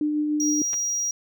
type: tone with tremolo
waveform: sine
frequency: 300 Hz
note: D4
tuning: 37 cents sharp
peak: -20 dBFS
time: 0.01-0.62 s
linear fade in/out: 2 ms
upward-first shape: sine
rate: 6.8 Hz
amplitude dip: 25%
type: tone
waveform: triangle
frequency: 5730 Hz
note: F8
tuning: 44 cents sharp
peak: -22 dBFS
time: 0.4-1.11 s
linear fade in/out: 2 ms
type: clicks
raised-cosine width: 0.3 ms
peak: -22 dBFS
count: 2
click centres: 0.732 / 0.741 s
effects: none